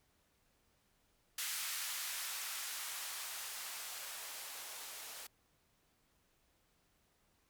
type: noise with band-pass filter sweep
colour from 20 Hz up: violet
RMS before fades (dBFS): -44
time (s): 1.38-5.27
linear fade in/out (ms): 5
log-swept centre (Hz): 1500 to 510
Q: 0.96
effects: pink hiss -75 dBFS RMS until 7.49 s